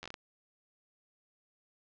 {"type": "slowing click train", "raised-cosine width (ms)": 0.2, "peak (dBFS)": -25, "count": 6, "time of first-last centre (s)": [0.03, 0.142], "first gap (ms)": 11, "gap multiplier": 1.36, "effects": ["low-pass 5000 Hz 12 dB/octave"]}